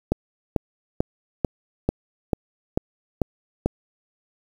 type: click train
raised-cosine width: 2 ms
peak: -6 dBFS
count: 9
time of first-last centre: 0.12-3.66 s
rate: 2.26 Hz
effects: 7-bit